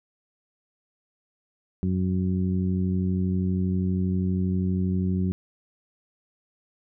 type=harmonic tone; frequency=92.5 Hz; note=F#2; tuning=in tune; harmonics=1 / 2 / 3 / 4; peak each=-26 / -24 / -35 / -36 dBFS; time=1.83-5.32 s; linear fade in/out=0 ms; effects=none